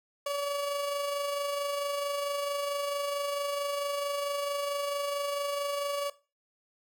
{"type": "tone with amplitude modulation", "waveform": "30% pulse", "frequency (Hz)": 570, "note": "C#5", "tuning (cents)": 48, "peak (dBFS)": -26, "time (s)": [0.26, 6.1], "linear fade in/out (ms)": 5, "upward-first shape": "sine", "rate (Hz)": 24.5, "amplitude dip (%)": 35, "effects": ["noise-tail reverb RT60 0.3 s tail -17 dB re dry"]}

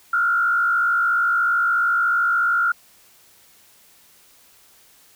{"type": "tone with frequency modulation", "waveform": "sine", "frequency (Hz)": 1396.9, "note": "F6", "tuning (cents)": 0, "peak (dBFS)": -16, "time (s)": [0.13, 2.72], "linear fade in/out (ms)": 5, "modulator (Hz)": 56.9, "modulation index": 0.9, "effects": ["white hiss -53 dBFS RMS until 5.15 s"]}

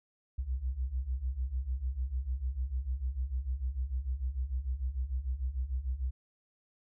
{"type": "beating tone pair", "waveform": "sine", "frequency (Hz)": [60.2, 66.9], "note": ["B1", "C2"], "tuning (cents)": [-44, 39], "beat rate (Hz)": 6.7, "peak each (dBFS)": [-36, -33], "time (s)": [0.38, 6.11], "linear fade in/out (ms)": 10, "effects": []}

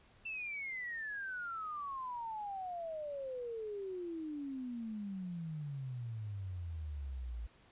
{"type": "exponential sweep", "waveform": "sine", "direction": "down", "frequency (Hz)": [2693, 55], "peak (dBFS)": -39, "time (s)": [0.25, 7.47], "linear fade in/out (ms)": 10, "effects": ["pink hiss -65 dBFS RMS until 7.71 s", "resampled to 8000 Hz"]}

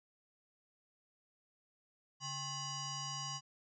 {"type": "tone with frequency modulation", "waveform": "sine", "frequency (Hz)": 2946, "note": "F#7", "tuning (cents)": -8, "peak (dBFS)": -39, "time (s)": [2.2, 3.41], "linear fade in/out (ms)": 50, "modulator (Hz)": 935, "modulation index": 3.6, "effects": []}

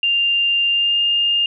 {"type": "tone with pitch glide", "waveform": "sine", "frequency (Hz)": [2794, 2817], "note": ["F7", "F7"], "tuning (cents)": [0, 14], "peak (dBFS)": -14, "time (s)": [0.03, 1.46], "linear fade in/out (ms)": 2, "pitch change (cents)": 14, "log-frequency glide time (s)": [0.7, 1], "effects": []}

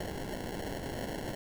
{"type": "noise with sample-and-hold", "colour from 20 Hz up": "blue", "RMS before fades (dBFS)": -38, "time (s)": [0, 1.35], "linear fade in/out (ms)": 5, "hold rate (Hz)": 1225, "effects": []}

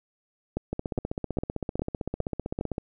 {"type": "two click trains", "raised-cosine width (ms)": 2, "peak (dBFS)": [-14, -16], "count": [6, 33], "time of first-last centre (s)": [[0.57, 2.611], [0.73, 2.781]], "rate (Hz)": [2.45, 15.6], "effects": []}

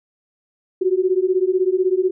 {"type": "beating tone pair", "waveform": "sine", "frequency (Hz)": [363.6, 379.6], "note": ["F#4", "F#4"], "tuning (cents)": [-30, 44], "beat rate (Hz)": 16, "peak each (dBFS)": -18, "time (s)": [0.81, 2.11], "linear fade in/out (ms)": 10, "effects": []}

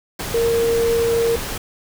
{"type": "tone in noise", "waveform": "sine", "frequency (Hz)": 463.3, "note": "A#4", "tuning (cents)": -11, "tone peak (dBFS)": -15, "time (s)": [0.34, 1.36], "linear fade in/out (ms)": 5, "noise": "pink", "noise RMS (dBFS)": -27, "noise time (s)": [0.19, 1.58], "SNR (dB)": 9, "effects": []}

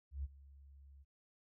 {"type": "tone with ADSR envelope", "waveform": "sine", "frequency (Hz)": 69.3, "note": "C#2", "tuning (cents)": 0, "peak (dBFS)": -36, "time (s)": [0.11, 1.05], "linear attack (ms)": 130, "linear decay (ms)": 30, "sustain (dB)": -20, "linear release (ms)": 34, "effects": []}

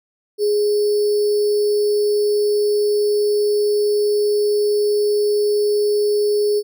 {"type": "tone with sample-and-hold", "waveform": "sine", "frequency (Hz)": 415.3, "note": "G#4", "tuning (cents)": 0, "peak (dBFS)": -14, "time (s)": [0.38, 6.63], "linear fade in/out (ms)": 50, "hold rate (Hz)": 4900, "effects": []}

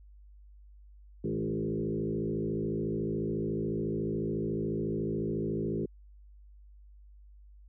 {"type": "tone with frequency modulation", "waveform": "sine", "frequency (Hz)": 276.6, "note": "C#4", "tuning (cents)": -4, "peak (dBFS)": -29, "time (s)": [1.24, 5.86], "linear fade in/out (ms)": 5, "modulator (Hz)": 54, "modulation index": 2.9, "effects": ["added 50 Hz sine -51 dBFS peak until 7.68 s"]}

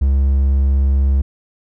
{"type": "tone", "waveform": "triangle", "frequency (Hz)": 68.1, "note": "C#2", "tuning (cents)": -30, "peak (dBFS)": -9, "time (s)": [0.01, 1.22], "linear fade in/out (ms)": 10, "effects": []}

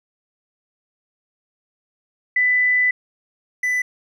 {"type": "tone pair in turn", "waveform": ["sine", "triangle"], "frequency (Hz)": [1994, 1994], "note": ["B6", "B6"], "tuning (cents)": [16, 16], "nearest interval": "unison", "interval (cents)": 0, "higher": "neither", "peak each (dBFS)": [-14, -16], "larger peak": "first", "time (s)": [[2.36, 2.91], [3.63, 3.82]], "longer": "first", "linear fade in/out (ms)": 5, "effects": []}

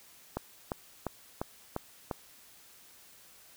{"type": "click train", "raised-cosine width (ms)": 1, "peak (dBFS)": -18, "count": 6, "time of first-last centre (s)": [0.37, 2.112], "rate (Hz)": 2.87, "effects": ["white hiss -57 dBFS RMS until 3.56 s"]}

